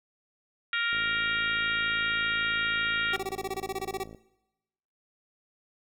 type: harmonic tone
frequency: 467.1 Hz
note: A#4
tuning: 3 cents sharp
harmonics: 3 / 4 / 5 / 6 / 7 / 8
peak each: -30 / -32 / -34 / -36 / -37 / -38 dBFS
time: 0.73-3.16 s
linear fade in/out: 2 ms
type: click train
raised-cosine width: 2 ms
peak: -32 dBFS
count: 177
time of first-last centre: 0.93-4.148 s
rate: 54.7 Hz
type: tone bursts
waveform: 25% pulse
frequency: 383.6 Hz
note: G4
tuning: 37 cents flat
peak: -26 dBFS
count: 15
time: 3.13-4.036 s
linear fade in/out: 5 ms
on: 38 ms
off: 24 ms
effects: noise-tail reverb RT60 1.0 s tail -21 dB re dry